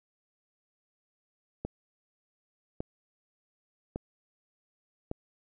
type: click train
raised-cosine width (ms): 2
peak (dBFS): -20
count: 4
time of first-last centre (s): 1.65-5.114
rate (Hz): 0.866
effects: none